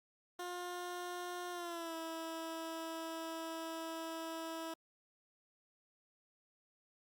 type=tone with pitch glide; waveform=15% pulse; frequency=355.6 to 326.1 Hz; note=F4 to E4; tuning=+31 to -19 cents; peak=-35 dBFS; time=0.39-4.74 s; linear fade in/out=5 ms; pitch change=-150 cents; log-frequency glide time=1.51-1.95 s; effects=Opus 48 kbps